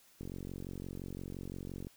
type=click train; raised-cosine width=3 ms; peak=-30 dBFS; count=77; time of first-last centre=0.21-1.869 s; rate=45.8 Hz; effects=white hiss -64 dBFS RMS until 1.96 s